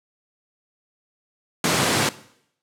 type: high-pass noise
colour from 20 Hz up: pink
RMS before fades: -20 dBFS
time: 1.64-2.09 s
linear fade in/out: 2 ms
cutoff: 120 Hz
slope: 24 dB/octave
effects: noise-tail reverb RT60 0.7 s tail -18 dB re dry + low-pass 10000 Hz 12 dB/octave